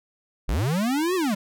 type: linear two-way sweep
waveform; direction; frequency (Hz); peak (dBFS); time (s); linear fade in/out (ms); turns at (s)
square; up then down; 35.67 to 382.9 to 187.3; -22; 0.48-1.35; 10; 1.15
effects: none